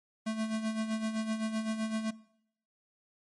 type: tone with tremolo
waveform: square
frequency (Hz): 220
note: A3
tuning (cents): 0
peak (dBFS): -30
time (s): 0.26-2.11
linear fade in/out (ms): 10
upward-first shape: sine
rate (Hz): 7.8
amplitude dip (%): 65
effects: noise-tail reverb RT60 0.7 s tail -20 dB re dry + MP3 48 kbps